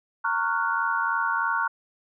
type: chord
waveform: sine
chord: Gb major seventh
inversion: first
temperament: equal with one note detuned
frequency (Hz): 920 / 1108.7 / 1396.9 / 1480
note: Bb5 / Db6 / F6 / Gb6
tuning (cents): -23 / 0 / 0 / 0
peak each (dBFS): -28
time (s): 0.24-1.68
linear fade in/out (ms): 10
effects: none